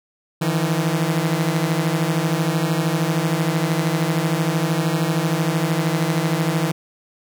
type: beating tone pair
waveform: sawtooth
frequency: 155.56 / 168.56 Hz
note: D#3 / E3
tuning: 0 / +39 cents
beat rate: 13 Hz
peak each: -17 dBFS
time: 0.41-6.72 s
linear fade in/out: 10 ms
effects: none